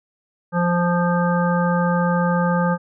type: harmonic tone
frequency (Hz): 174.61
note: F3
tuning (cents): 0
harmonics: 1 / 3 / 5 / 7 / 9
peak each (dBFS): -18 / -23 / -25 / -26 / -28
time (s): 0.52-2.78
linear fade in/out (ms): 50
effects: none